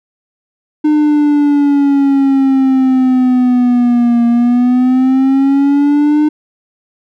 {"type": "exponential two-way sweep", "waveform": "triangle", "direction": "down then up", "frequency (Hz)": [303.8, 235.1, 303.8], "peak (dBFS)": -5, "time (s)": [0.84, 6.29], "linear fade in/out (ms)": 10, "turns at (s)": 4.26, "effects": []}